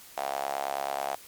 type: tone with high-pass filter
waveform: sawtooth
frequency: 69.3 Hz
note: C#2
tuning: in tune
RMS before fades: -32 dBFS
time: 0.17-1.15 s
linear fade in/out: 0 ms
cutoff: 720 Hz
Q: 5.9
effects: white hiss -50 dBFS RMS until 1.27 s + MP3 96 kbps